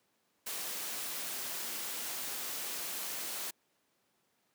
white noise, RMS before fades -39 dBFS, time 0.46-3.51 s, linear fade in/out 10 ms, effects pink hiss -75 dBFS RMS until 4.54 s + high-pass 200 Hz 12 dB/octave

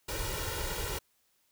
pink noise with comb filter, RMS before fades -35 dBFS, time 0.08-0.99 s, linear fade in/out 10 ms, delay 2.1 ms, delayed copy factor +0.95, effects white hiss -72 dBFS RMS until 1.51 s

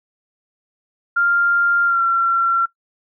sine tone with pitch glide, 1396 to 1362.5 Hz, F6 to F6, -1 to -43 cents, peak -13 dBFS, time 1.16-2.66 s, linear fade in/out 10 ms, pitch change -42 cents, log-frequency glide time 1.85-2.02 s, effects noise-tail reverb RT60 0.1 s tail -19 dB re dry

